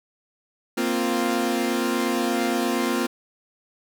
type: chord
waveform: sawtooth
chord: Bb suspended second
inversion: none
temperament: equal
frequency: 233.1 / 261.6 / 349.2 Hz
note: Bb3 / C4 / F4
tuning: 0 / 0 / 0 cents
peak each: -22 dBFS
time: 0.77-3.07 s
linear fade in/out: 10 ms
effects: none